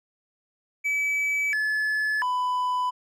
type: tone with pitch steps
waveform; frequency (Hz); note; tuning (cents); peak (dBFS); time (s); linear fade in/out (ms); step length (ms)
triangle; 2294 / 1721 / 998; D7 / A6 / B5; -41 / -39 / +18; -21; 0.84-2.91; 20; 690
effects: none